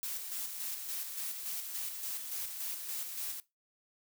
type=noise with tremolo; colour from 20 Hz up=blue; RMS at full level=-38 dBFS; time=0.03-3.4 s; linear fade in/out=0 ms; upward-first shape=square; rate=3.5 Hz; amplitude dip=40%; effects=noise-tail reverb RT60 0.2 s tail -18 dB re dry